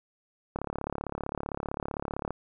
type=click train; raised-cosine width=1 ms; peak=-18 dBFS; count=63; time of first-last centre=0.56-2.306 s; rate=35.5 Hz; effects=none